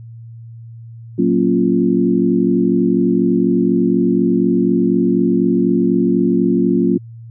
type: chord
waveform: sine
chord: Gb major seventh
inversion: none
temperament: equal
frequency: 185 / 233.1 / 277.2 / 349.2 Hz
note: Gb3 / Bb3 / Db4 / F4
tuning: 0 / 0 / 0 / 0 cents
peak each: -17 dBFS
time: 1.18-6.98 s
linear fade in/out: 10 ms
effects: added 115 Hz sine -32 dBFS peak until 7.3 s